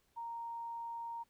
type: tone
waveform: sine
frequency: 930 Hz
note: A#5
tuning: 4 cents flat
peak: -40 dBFS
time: 0.16-1.24 s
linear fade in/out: 20 ms
effects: pink hiss -75 dBFS RMS until 1.29 s